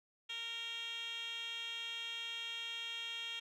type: tone with band-pass filter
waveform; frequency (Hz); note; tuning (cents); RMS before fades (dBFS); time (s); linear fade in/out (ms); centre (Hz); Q
10% pulse; 462.3; A#4; -14; -43; 0.29-3.4; 10; 3300; 5.7
effects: none